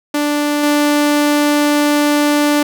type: tone with level steps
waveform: sawtooth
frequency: 293.7 Hz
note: D4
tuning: in tune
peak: -10 / -7 dBFS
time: 0.14-2.63 s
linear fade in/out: 5 ms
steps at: 0.63 s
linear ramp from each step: 5 ms
effects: none